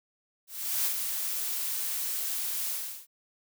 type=noise with ADSR envelope; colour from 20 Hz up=blue; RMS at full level=-27 dBFS; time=0.47-3.07 s; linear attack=380 ms; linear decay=78 ms; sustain=-5 dB; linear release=370 ms; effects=none